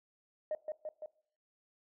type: tone with echo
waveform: sine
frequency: 616 Hz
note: D#5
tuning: 17 cents flat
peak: -31 dBFS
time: 0.51-0.55 s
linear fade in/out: 2 ms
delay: 170 ms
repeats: 3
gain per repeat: -3 dB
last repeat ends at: 1.06 s
effects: noise-tail reverb RT60 0.6 s tail -21 dB re dry + tanh soft clip ceiling -29 dBFS